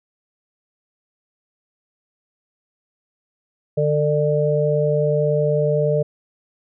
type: harmonic tone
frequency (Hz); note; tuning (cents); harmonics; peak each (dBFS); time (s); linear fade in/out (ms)
149.1; D3; +27; 1 / 3 / 4; -20 / -20 / -20; 3.77-6.03; 10
effects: none